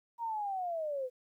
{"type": "linear sweep", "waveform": "sine", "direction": "down", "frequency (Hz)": [948, 492], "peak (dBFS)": -33, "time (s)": [0.18, 1.1], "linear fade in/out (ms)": 50, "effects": ["12-bit"]}